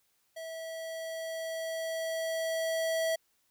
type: tone with level ramp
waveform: square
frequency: 651 Hz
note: E5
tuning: 22 cents flat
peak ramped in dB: -40 to -28 dBFS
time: 0.36-3.16 s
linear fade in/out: 10 ms
effects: white hiss -73 dBFS RMS until 3.5 s